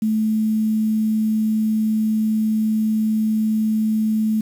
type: tone with quantisation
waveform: sine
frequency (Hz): 217.7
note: A3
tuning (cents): -18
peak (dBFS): -16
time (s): 0.02-4.41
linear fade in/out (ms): 5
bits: 7
effects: none